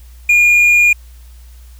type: tone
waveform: triangle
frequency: 2426 Hz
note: D#7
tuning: 44 cents flat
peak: -5 dBFS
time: 0.29-0.93 s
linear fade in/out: 5 ms
effects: added 60 Hz sine -35 dBFS peak until 1.79 s + white hiss -50 dBFS RMS until 1.79 s